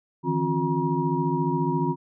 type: tone cluster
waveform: sine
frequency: 151.4 / 165.8 / 266 / 357.1 / 955 Hz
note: D#3 / E3 / C4 / F4 / A#5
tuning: -47 / +10 / +29 / +39 / +42 cents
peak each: -28 dBFS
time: 0.23-1.96 s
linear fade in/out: 50 ms
effects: none